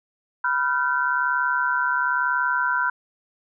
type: tone cluster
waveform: sine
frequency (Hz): 986 / 1390 / 1531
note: B5 / F6 / G6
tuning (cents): -3 / -9 / -41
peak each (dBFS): -24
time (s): 0.44-2.9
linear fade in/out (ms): 5
effects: none